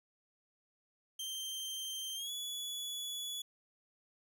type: tone with pitch glide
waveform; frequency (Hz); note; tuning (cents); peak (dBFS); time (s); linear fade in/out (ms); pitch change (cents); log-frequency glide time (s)
sawtooth; 3144 to 3409; G7 to G#7; +4 to +45; -36; 1.19-3.42; 5; +141; 2.15-2.31
effects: none